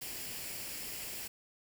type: noise with comb filter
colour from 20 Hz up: white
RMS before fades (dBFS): -42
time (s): 0.01-1.28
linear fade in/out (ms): 10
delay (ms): 0.4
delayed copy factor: +0.5
effects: none